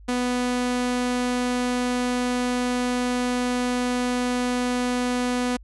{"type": "tone", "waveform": "sawtooth", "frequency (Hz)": 247.5, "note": "B3", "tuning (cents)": 4, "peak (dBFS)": -18, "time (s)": [0.08, 5.57], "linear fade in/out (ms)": 10, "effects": ["added 50 Hz sine -43 dBFS peak until 5.63 s", "resampled to 24000 Hz"]}